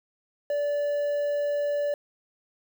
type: tone with quantisation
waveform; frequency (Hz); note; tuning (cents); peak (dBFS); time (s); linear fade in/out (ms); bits
triangle; 580; D5; -22; -22; 0.5-1.94; 2; 8
effects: none